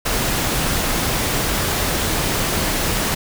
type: noise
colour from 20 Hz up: pink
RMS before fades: -20 dBFS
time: 0.05-3.15 s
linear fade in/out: 10 ms
effects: none